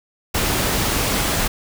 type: noise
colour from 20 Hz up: pink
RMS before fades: -20 dBFS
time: 0.34-1.48 s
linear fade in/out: 10 ms
effects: none